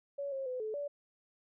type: tone with pitch steps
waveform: sine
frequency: 563 / 538 / 506 / 433.5 / 576 Hz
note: C#5 / C5 / B4 / A4 / D5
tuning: +27 / +48 / +42 / -26 / -34 cents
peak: -35 dBFS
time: 0.18-0.88 s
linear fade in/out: 10 ms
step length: 140 ms
effects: none